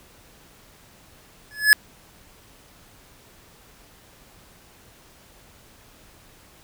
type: tone with exponential growth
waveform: square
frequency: 1706 Hz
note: G#6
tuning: 46 cents sharp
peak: -7 dBFS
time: 1.51-1.73 s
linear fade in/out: 0 ms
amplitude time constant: 46 ms
effects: pink hiss -52 dBFS RMS until 6.63 s